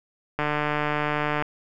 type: click train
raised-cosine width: 0.5 ms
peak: -10 dBFS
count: 155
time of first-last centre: 0.39-1.424 s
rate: 149 Hz
effects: none